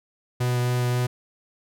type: tone with vibrato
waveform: 45% pulse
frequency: 123.47 Hz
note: B2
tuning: in tune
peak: -21 dBFS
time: 0.4-1.07 s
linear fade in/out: 10 ms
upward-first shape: triangle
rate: 3.7 Hz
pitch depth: 9 cents each way
effects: none